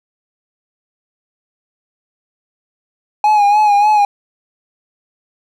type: tone with vibrato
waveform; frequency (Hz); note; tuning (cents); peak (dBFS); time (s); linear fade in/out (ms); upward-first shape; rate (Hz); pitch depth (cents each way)
triangle; 832; G#5; +3; -6; 3.24-4.05; 2; sine; 3.4; 49
effects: none